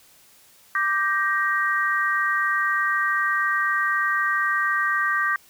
sine chord, G minor, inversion second, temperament just, 1176 / 1568 / 1881.6 Hz, D6 / G6 / Bb6, +2 / 0 / +16 cents, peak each -24 dBFS, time 0.75-5.36 s, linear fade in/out 2 ms, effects white hiss -54 dBFS RMS until 5.49 s

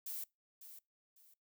violet noise with echo, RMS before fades -43 dBFS, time 0.06-0.24 s, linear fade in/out 5 ms, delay 550 ms, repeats 2, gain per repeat -11 dB, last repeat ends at 1.34 s, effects noise-tail reverb RT60 0.2 s tail -23 dB re dry

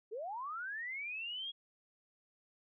sine linear sweep, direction up, 396.3 to 3322 Hz, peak -39 dBFS, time 0.11-1.52 s, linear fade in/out 20 ms, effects none

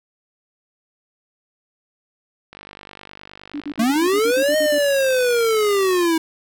click train, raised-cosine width 0.3 ms, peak -22 dBFS, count 176, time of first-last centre 2.53-6.051 s, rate 49.7 Hz
sine tone bursts, 291.3 Hz, D4, 14 cents flat, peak -24 dBFS, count 11, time 3.54-4.784 s, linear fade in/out 5 ms, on 64 ms, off 54 ms
square linear two-way sweep, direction up then down, 213.6 to 622.3 to 319 Hz, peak -16 dBFS, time 3.79-6.18 s, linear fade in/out 5 ms, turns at 4.57 s
effects none

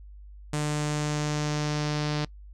sawtooth tone with low-pass filter sweep, 149.5 Hz, D3, 31 cents sharp, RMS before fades -28 dBFS, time 0.53-2.25 s, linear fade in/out 5 ms, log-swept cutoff 8300 to 4800 Hz, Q 2.4, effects noise-tail reverb RT60 0.1 s tail -22 dB re dry + added 50 Hz sine -43 dBFS peak until 2.53 s

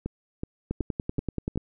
two click trains, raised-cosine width 3 ms, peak -15 / -17 dBFS, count 10 / 5, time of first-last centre 0.71-1.575 / 0.06-1.558 s, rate 10.4 / 2.67 Hz, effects none

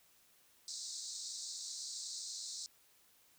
pink band-pass noise, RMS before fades -45 dBFS, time 0.68-2.66 s, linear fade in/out 0 ms, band 3900 to 8400 Hz, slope 96 dB/octave, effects white hiss -68 dBFS RMS until 3.38 s

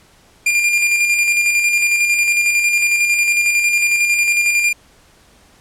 45% pulse tone with tremolo, 2401 Hz, D7, 38 cents sharp, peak -11 dBFS, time 0.46-4.73 s, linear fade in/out 5 ms, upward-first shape square, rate 11 Hz, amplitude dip 35%, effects pink hiss -50 dBFS RMS until 5.6 s + low-pass 11000 Hz 12 dB/octave

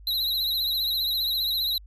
square tone with vibrato, 3959 Hz, B7, 3 cents sharp, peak -24 dBFS, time 0.07-1.78 s, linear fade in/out 2 ms, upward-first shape triangle, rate 15 Hz, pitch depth 94 cents each way, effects added 50 Hz sine -44 dBFS peak until 1.86 s

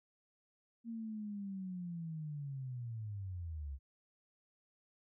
sine linear sweep, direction down, 233.1 to 65.41 Hz, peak -40 dBFS, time 0.84-3.79 s, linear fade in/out 50 ms, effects none

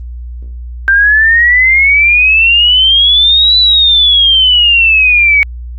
sine exponential two-way sweep, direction up then down, 1568 to 4000 to 2235 Hz, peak -4 dBFS, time 0.88-5.43 s, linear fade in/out 0 ms, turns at 3.58 s, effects added 60 Hz sine -21 dBFS peak until 5.78 s + Opus 32 kbps

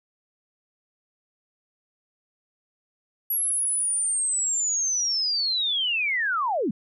sine linear sweep, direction down, 11480 to 174.61 Hz, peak -22 dBFS, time 3.3-6.71 s, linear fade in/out 5 ms, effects none

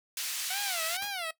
pink band-pass noise, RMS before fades -35 dBFS, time 0.17-0.97 s, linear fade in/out 2 ms, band 2800 to 16000 Hz, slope 12 dB/octave
10% pulse tone with vibrato, 725 Hz, F#5, 35 cents flat, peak -25 dBFS, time 0.5-1.31 s, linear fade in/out 5 ms, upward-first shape sine, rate 2.2 Hz, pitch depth 210 cents each way
white noise with exponential decay, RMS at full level -36 dBFS, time 1.02-1.2 s, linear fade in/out 2 ms, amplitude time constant 38 ms
effects noise-tail reverb RT60 0.1 s tail -17 dB re dry

